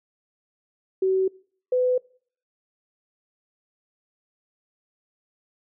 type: tone pair in turn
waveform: sine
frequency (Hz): 379 / 502.8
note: F#4 / B4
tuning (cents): +42 / +31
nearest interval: perfect fourth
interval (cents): 489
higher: second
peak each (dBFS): -18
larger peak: neither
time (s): 1.02-1.28 / 1.72-1.98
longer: neither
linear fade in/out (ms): 5
effects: noise-tail reverb RT60 0.5 s tail -24 dB re dry